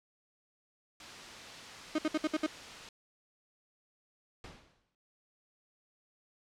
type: noise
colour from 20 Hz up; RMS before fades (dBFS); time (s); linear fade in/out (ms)
white; -46; 1-2.89; 2
type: tone bursts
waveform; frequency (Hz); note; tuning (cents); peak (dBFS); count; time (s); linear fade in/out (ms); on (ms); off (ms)
35% pulse; 310; D#4; -6; -26; 6; 1.95-2.465; 5; 35; 61
type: noise with exponential decay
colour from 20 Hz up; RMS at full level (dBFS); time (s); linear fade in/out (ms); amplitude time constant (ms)
pink; -46; 4.44-4.95; 1; 110
effects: low-pass 5000 Hz 12 dB/octave